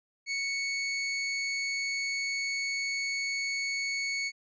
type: tone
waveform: sawtooth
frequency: 2217 Hz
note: C#7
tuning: in tune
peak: -26 dBFS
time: 0.26-4.32 s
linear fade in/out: 50 ms
effects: resampled to 16000 Hz